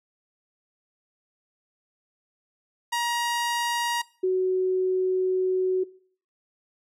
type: tone pair in turn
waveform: sawtooth / sine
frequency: 948 / 372.1 Hz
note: A#5 / F#4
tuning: +29 / +10 cents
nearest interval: octave + major third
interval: 1619 cents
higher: first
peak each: -20 dBFS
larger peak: neither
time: 2.92-4.02 / 4.23-5.84 s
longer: second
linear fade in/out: 10 ms
effects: noise-tail reverb RT60 0.5 s tail -21 dB re dry + low-pass 12000 Hz 12 dB/octave